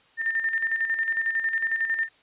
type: tone with tremolo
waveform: sine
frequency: 1806 Hz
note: A6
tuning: 45 cents sharp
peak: -21 dBFS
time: 0.17-2.09 s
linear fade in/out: 50 ms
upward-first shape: square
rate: 11 Hz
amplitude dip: 55%
effects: white hiss -59 dBFS RMS until 2.22 s + resampled to 8000 Hz